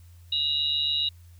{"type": "tone cluster", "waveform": "sine", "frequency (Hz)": [2856, 3777, 3924], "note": ["F7", "A#7", "B7"], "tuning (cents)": [38, 22, -12], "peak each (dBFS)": [-32, -26, -27], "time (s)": [0.32, 1.09], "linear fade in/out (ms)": 5, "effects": ["added 86 Hz sine -47 dBFS peak until 1.39 s", "white hiss -63 dBFS RMS until 1.39 s"]}